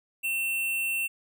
square tone, 2700 Hz, E7, 41 cents sharp, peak -27 dBFS, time 0.23-1.08 s, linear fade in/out 20 ms, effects none

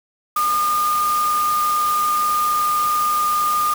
sine tone in noise, 1216 Hz, D#6, 40 cents flat, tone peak -16 dBFS, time 0.36-3.74 s, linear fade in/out 5 ms, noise white, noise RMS -29 dBFS, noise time 0.36-3.74 s, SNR +10 dB, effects none

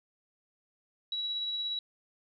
sine tone with tremolo, 3900 Hz, B7, 23 cents flat, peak -30 dBFS, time 1.12-1.79 s, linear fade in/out 2 ms, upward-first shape triangle, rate 17 Hz, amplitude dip 30%, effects none

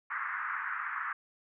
pink band-pass noise, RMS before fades -36 dBFS, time 0.1-1.13 s, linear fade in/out 5 ms, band 1100 to 1900 Hz, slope 48 dB/octave, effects none

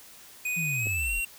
square tone with pitch glide, 2487 to 2744 Hz, D#7 to F7, -1 to -31 cents, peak -28 dBFS, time 0.45-1.25 s, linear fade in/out 5 ms, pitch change +170 cents, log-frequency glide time 0.74-1.13 s
sine linear sweep, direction down, 174.61 to 31.82 Hz, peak -31 dBFS, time 0.56-1.21 s, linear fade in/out 20 ms
clicks, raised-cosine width 2 ms, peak -33 / -25 dBFS, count 2, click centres 0.86 / 0.87 s
effects white hiss -50 dBFS RMS until 1.38 s

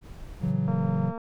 brown noise, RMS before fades -41 dBFS, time 0.01-0.54 s, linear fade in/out 50 ms
triangle chord, F# minor seventh, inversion first, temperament equal with one note detuned, 111.99 / 138.59 / 164.81 / 185 Hz, A2 / C#3 / E3 / F#3, +31 / 0 / 0 / 0 cents, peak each -31 / -26 / -28 / -25 dBFS, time 0.4-1.13 s, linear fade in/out 50 ms
click train, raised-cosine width 1 ms, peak -24 dBFS, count 115, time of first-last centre 0.68-1.178 s, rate 229 Hz
effects none

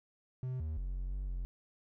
triangle tone with pitch steps, 128.2 / 78.1 / 45.64 / 45.14 / 47.92 / 44.35 Hz, C3 / D#2 / F#1 / F#1 / G1 / F1, -35 / +7 / -23 / -42 / -39 / +27 cents, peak -33 dBFS, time 0.43-1.45 s, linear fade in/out 0 ms, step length 170 ms, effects none

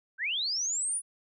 sine linear sweep, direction up, 1480 to 9956 Hz, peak -28 dBFS, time 0.18-1.02 s, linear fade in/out 50 ms, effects none

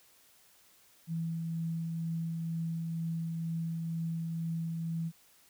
sine tone with tremolo, 164.81 Hz, E3, in tune, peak -31 dBFS, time 1.07-5.12 s, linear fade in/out 50 ms, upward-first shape triangle, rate 2.1 Hz, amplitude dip 25%, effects white hiss -63 dBFS RMS until 5.49 s

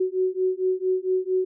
sine beating tone pair, 370 / 374.4 Hz, F#4 / F#4, 0 / +20 cents, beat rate 4.4 Hz, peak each -24 dBFS, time 0-1.45 s, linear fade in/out 10 ms, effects none

